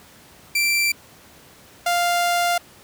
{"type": "tone pair in turn", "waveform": "sawtooth", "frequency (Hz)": [2349, 698.4], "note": ["D7", "F5"], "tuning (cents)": [0, 0], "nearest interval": "octave + major sixth", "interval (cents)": 2100, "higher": "first", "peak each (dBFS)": -14, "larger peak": "neither", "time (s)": [[0.55, 0.92], [1.86, 2.58]], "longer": "second", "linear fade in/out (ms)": 5, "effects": ["pink hiss -48 dBFS RMS until 2.83 s", "high-pass 80 Hz 12 dB/octave"]}